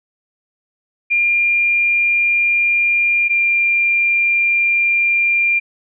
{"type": "tone pair in turn", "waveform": "sine", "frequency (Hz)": [2400, 2388], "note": ["D7", "D7"], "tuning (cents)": [37, 28], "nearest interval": "unison", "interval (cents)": 9, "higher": "first", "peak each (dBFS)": -12, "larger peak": "neither", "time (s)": [[1.1, 3.29], [3.29, 5.6]], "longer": "second", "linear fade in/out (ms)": 20, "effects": []}